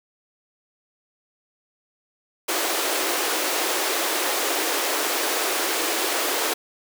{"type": "high-pass noise", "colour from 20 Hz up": "pink", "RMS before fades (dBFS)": -24, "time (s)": [2.48, 6.54], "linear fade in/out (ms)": 10, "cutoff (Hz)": 310, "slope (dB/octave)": 48, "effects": []}